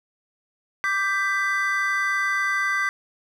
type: chord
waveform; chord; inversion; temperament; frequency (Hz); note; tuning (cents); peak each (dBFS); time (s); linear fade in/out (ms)
triangle; G major; second; equal with one note detuned; 1174.7 / 1568 / 1991.6; D6 / G6 / B6; 0 / 0 / +14; -25 / -23 / -23; 0.84-2.89; 0
effects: none